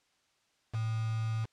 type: tone with quantisation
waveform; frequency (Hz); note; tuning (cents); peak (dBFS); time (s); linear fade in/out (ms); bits
sine; 111.5; A2; +23; -30; 0.73-1.46; 20; 7
effects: white hiss -72 dBFS RMS until 1.52 s + low-pass 6000 Hz 12 dB/octave